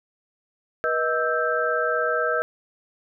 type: tone cluster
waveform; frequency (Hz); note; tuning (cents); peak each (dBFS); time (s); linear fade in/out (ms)
sine; 483.6 / 628 / 1314 / 1571; B4 / D#5 / E6 / G6; -36 / +16 / -6 / +3; -26; 0.84-2.42; 0
effects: none